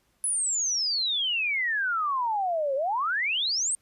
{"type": "exponential two-way sweep", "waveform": "sine", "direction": "down then up", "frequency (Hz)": [10410, 524, 8910], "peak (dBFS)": -24, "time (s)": [0.24, 3.75], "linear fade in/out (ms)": 0, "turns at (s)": 2.75, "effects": ["pink hiss -69 dBFS RMS until 3.81 s", "resampled to 32000 Hz"]}